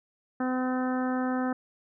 harmonic tone, 255.2 Hz, C4, 43 cents flat, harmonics 1 / 2 / 3 / 4 / 5 / 6 / 7, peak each -27 / -35 / -35 / -41 / -38 / -40 / -44 dBFS, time 0.4-1.53 s, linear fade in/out 5 ms, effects none

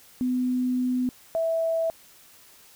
sine tone pair in turn, 251.7 / 655.5 Hz, B3 / E5, +33 / -10 cents, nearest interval octave + perfect fourth, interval 1657 cents, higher second, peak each -22 dBFS, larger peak neither, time 0.21-1.09 / 1.35-1.9 s, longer first, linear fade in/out 0 ms, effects white hiss -53 dBFS RMS until 2.75 s

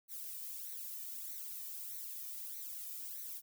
violet noise with flanger, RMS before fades -45 dBFS, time 0.08-3.42 s, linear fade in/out 50 ms, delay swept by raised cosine 0.49 to 1.69 ms, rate 1.6 Hz, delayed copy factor +1, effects none

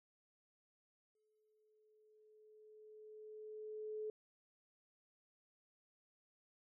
sine tone with exponential growth, 429.7 Hz, A4, 41 cents flat, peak -40 dBFS, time 1.15-4.1 s, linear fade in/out 2 ms, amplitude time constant 640 ms, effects none

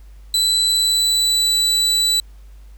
35% pulse tone with pitch glide, 3986 to 3961 Hz, B7 to B7, +15 to +4 cents, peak -13 dBFS, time 0.34-2.2 s, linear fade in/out 2 ms, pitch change -11 cents, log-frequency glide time 0.62-1.57 s, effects added 50 Hz sine -38 dBFS peak until 2.77 s + pink hiss -57 dBFS RMS until 2.77 s

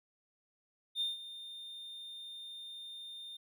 triangle tone with ADSR envelope, 3626 Hz, A#7, 49 cents flat, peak -28 dBFS, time 0.95-3.37 s, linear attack 57 ms, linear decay 160 ms, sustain -15 dB, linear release 7 ms, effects tanh soft clip ceiling -26 dBFS

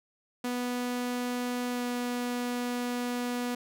sawtooth tone with pitch glide, 246 to 244.4 Hz, B3 to B3, -7 to -18 cents, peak -26 dBFS, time 0.44-3.55 s, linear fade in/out 5 ms, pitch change -11 cents, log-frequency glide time 1.7-1.83 s, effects none

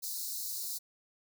white high-pass noise, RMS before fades -38 dBFS, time 0.02-0.79 s, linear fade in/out 20 ms, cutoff 3900 Hz, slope 96 dB/octave, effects none

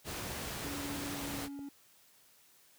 pink noise, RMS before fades -40 dBFS, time 0.04-1.49 s, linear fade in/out 50 ms
triangle tone with pitch glide, 283.8 to 280.7 Hz, C#4 to C#4, +41 to +22 cents, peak -39 dBFS, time 0.64-1.69 s, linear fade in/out 5 ms, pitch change -19 cents, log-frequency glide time 1.15-1.4 s
clicks, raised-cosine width 2 ms, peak -37 dBFS, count 3, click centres 1.04 / 1.092 / 1.591 s
effects white hiss -64 dBFS RMS until 2.78 s + high-pass 60 Hz 12 dB/octave

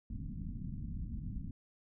pink low-pass noise, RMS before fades -41 dBFS, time 0.1-1.51 s, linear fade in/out 2 ms, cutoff 250 Hz, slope 48 dB/octave, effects none

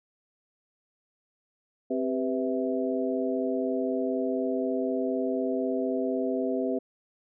harmonic tone with a mistuned harmonic, 130.81 Hz, C3, in tune, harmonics 2 / 3 / 4 / 5, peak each -29 / -31 / -32 / -33 dBFS, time 1.9-6.79 s, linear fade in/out 10 ms, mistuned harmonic 4, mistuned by -91 cents, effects none

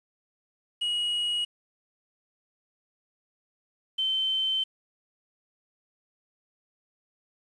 triangle / sine tone pair in turn, 2900 / 3088 Hz, F#7 / G7, -35 / -27 cents, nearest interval minor second, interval 108 cents, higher second, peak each -24 dBFS, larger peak neither, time 0.81-1.45 / 3.98-4.64 s, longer second, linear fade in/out 10 ms, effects resampled to 24000 Hz + 9-bit

